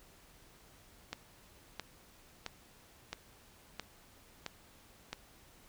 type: click train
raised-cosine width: 0.2 ms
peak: -21 dBFS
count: 7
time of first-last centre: 1.13-5.13 s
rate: 1.5 Hz
effects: pink hiss -61 dBFS RMS until 5.68 s